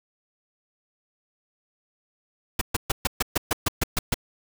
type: noise bursts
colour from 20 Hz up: pink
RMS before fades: -22 dBFS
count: 11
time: 2.59-4.143 s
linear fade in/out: 5 ms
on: 23 ms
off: 130 ms
effects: none